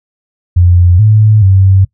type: tone with pitch steps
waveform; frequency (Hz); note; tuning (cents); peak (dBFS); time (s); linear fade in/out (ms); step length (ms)
sine; 88.2 / 107.5 / 95.9; F2 / A2 / G2; +18 / -40 / -37; -3; 0.56-1.85; 10; 430
effects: noise-tail reverb RT60 0.1 s tail -20 dB re dry